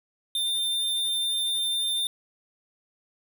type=tone; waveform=square; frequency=3598 Hz; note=A7; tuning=38 cents sharp; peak=-25 dBFS; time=0.35-2.07 s; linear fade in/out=2 ms; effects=none